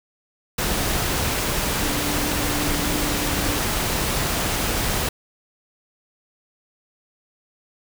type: tone in noise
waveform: sine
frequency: 293.7 Hz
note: D4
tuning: in tune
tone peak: -29 dBFS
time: 1.82-3.59 s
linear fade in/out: 5 ms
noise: pink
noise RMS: -23 dBFS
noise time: 0.58-5.09 s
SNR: -9 dB
effects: none